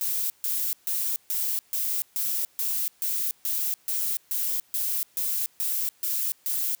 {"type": "noise bursts", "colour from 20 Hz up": "violet", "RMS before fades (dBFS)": -27, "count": 16, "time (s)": [0.01, 6.75], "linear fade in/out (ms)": 0, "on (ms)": 290, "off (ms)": 140, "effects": ["white hiss -61 dBFS RMS until 6.8 s", "high-pass 60 Hz 12 dB/octave"]}